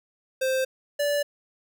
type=tone pair in turn; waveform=square; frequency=523.3 / 580.4 Hz; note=C5 / D5; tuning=0 / -21 cents; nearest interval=major second; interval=179 cents; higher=second; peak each=-23 dBFS; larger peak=neither; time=0.41-0.65 / 0.99-1.23 s; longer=neither; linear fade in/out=10 ms; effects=none